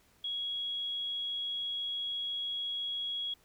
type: tone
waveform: sine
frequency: 3322 Hz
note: G#7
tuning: in tune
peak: -33 dBFS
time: 0.24-3.34 s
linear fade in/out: 5 ms
effects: pink hiss -66 dBFS RMS until 3.44 s